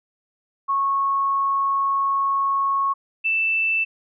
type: tone pair in turn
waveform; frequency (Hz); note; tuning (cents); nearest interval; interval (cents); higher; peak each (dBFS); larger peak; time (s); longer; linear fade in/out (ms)
sine; 1100 / 2653; C#6 / E7; -14 / +10; octave + minor third; 1524; second; -18; neither; 0.68-2.94 / 3.24-3.85; first; 20
effects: none